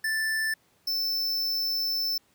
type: tone pair in turn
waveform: square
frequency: 1763 / 5296 Hz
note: A6 / E8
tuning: +3 / +7 cents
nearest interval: octave + perfect fifth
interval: 1904 cents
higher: second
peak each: -26 dBFS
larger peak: neither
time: 0.04-0.54 / 0.87-2.18 s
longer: second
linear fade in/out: 5 ms
effects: pink hiss -65 dBFS RMS until 2.34 s + high-pass 100 Hz 12 dB/octave